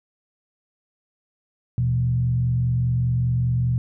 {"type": "tone with frequency modulation", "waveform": "sine", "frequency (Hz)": 122.5, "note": "B2", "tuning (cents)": -14, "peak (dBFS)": -18, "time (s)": [1.78, 3.78], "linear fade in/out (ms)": 0, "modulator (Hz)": 45, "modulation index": 0.56, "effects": []}